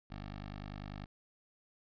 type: tone with notch filter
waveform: 10% pulse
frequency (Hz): 50.1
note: G1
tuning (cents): +38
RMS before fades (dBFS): -45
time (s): 0.1-1.06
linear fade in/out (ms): 10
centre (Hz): 370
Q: 1.8
effects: resampled to 11025 Hz

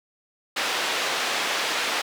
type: band-pass noise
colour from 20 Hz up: white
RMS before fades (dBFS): -26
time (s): 0.56-2.02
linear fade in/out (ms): 10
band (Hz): 380 to 3500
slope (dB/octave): 12
effects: none

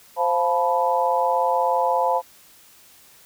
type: harmonic tone with a mistuned harmonic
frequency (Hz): 174.1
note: F3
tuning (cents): -5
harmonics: 3 / 4 / 5 / 6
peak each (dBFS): -23 / -24 / -22 / -24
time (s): 0.16-2.22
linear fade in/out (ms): 50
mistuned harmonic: 6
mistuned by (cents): -98
effects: white hiss -51 dBFS RMS until 3.25 s

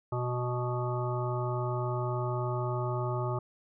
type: harmonic tone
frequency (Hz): 123.47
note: B2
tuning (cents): 0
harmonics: 1 / 3 / 5 / 7 / 9 / 10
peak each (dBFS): -31 / -36 / -38 / -39 / -41 / -41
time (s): 0.12-3.39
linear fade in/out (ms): 5
effects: none

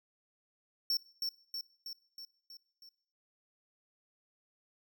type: tone with echo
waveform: square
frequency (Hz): 5440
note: F8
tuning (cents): -46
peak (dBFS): -29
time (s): 0.9-0.97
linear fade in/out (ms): 2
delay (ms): 320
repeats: 6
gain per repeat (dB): -4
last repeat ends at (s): 2.89
effects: noise-tail reverb RT60 0.7 s tail -22 dB re dry

